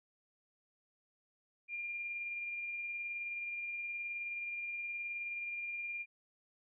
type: tone with tremolo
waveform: sine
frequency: 2400 Hz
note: D7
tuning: 37 cents sharp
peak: -37 dBFS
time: 1.68-6.06 s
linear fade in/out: 50 ms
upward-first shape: sine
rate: 19 Hz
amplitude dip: 25%
effects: none